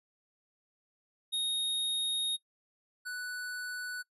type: tone pair in turn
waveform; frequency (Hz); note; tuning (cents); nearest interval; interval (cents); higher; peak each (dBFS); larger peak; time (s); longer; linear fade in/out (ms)
square; 3729 / 1484.6; A#7 / F#6; 0 / +5; octave + major third; 1595; first; -30 / -37; first; 1.32-2.37 / 3.05-4.03; first; 20
effects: noise-tail reverb RT60 0.1 s tail -23 dB re dry + resampled to 32000 Hz